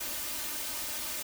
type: noise with comb filter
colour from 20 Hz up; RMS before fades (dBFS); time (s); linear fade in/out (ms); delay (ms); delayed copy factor
white; -36; 0-1.23; 10; 3.3; +0.8
effects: none